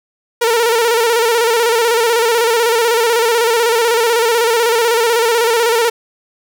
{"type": "tone with vibrato", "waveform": "sawtooth", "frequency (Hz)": 462.5, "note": "A#4", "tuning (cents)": -14, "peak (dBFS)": -7, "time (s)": [0.41, 5.9], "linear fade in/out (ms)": 10, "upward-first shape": "square", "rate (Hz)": 16, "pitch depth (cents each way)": 55, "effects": []}